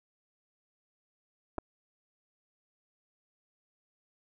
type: clicks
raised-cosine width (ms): 1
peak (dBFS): -21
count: 2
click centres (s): 1.582 / 1.585
effects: none